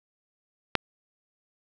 click, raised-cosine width 0.3 ms, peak -4 dBFS, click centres 0.753 s, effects 7-bit

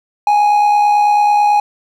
triangle tone with amplitude modulation, 830 Hz, G#5, 1 cent flat, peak -5 dBFS, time 0.27-1.6 s, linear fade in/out 2 ms, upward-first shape sine, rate 69.1 Hz, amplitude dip 35%, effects none

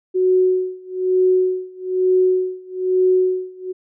sine tone with tremolo, 370 Hz, F#4, in tune, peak -11 dBFS, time 0.14-3.73 s, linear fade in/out 20 ms, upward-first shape sine, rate 1.1 Hz, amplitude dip 95%, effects none

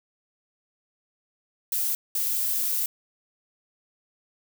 violet noise bursts at uneven times, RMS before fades -26 dBFS, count 2, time 1.72-1.95 / 2.15-2.86 s, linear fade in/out 2 ms, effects none

